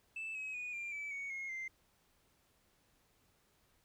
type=tone with pitch steps; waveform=sine; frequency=2637 / 2550 / 2466 / 2385 / 2306 / 2230 / 2157 / 2086 Hz; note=E7 / D#7 / D#7 / D7 / D7 / C#7 / C#7 / C7; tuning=0 / +42 / -16 / +26 / -32 / +10 / -48 / -6 cents; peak=-38 dBFS; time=0.16-1.68 s; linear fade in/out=5 ms; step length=190 ms; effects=tanh soft clip ceiling -38 dBFS + pink hiss -73 dBFS RMS until 3.84 s